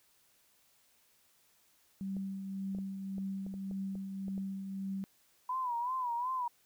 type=tone with tremolo; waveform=sine; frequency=193.8 Hz; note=G3; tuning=20 cents flat; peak=-34 dBFS; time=2.01-5.04 s; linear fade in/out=0 ms; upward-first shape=triangle; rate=1.8 Hz; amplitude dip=45%
type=clicks; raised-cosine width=2 ms; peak=-36 dBFS; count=10; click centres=2.167 / 2.749 / 2.786 / 3.182 / 3.465 / 3.54 / 3.712 / 3.954 / 4.282 / 4.379 s
type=tone with vibrato; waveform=sine; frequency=987.8 Hz; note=B5; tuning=in tune; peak=-32 dBFS; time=5.49-6.48 s; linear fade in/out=5 ms; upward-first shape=sine; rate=2.7 Hz; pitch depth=95 cents each way
effects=white hiss -69 dBFS RMS until 6.65 s